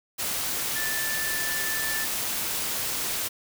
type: tone in noise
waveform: sine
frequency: 1760 Hz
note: A6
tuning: in tune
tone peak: -30 dBFS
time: 0.75-2.06 s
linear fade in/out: 20 ms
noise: white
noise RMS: -29 dBFS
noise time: 0.18-3.29 s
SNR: -4 dB
effects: none